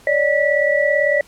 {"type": "tone cluster", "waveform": "sine", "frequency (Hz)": [565, 603, 1950], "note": ["C#5", "D5", "B6"], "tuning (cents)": [33, 46, -23], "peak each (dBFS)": -18, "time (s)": [0.07, 1.21], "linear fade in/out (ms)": 2, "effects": ["pink hiss -48 dBFS RMS until 1.27 s", "low-pass 12000 Hz 12 dB/octave"]}